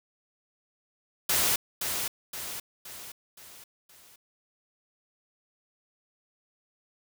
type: noise with echo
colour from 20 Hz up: white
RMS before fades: -25 dBFS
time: 1.29-1.56 s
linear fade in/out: 5 ms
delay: 520 ms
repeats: 5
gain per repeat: -6 dB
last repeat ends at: 4.16 s
effects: none